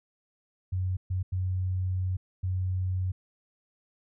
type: tone bursts at uneven times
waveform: sine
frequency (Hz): 92.5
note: F#2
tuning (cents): 0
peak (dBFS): -26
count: 4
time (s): 0.72-0.97 / 1.1-1.23 / 1.32-2.17 / 2.43-3.12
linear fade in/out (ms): 10
effects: none